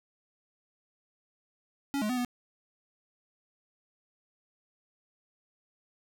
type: tone with pitch steps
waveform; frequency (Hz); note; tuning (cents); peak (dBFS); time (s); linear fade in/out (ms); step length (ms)
square; 279.5 / 211.6 / 251.1 / 245.5; C#4 / G#3 / B3 / B3; +14 / +33 / +29 / -10; -29; 1.94-2.248; 0; 77
effects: none